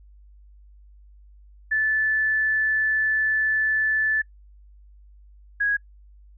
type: tone pair in turn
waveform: sine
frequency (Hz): 1746 / 1655.9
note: A6 / G#6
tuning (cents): -14 / -6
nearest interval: minor second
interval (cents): 92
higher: first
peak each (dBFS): -19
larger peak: neither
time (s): 1.71-4.22 / 5.6-5.77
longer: first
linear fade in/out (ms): 10
effects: noise-tail reverb RT60 0.1 s tail -24 dB re dry + added 50 Hz sine -47 dBFS peak until 6.37 s